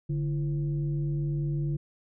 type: tone with frequency modulation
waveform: sine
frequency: 145.8 Hz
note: D3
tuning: 12 cents flat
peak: -26 dBFS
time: 0.09-1.77 s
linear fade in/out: 10 ms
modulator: 190 Hz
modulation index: 0.51
effects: none